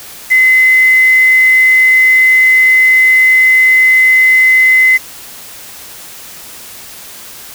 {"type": "tone with quantisation", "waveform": "sine", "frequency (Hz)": 2042, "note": "C7", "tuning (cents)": -43, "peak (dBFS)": -4, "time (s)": [0.3, 4.98], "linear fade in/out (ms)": 20, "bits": 4, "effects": ["white hiss -31 dBFS RMS until 7.54 s"]}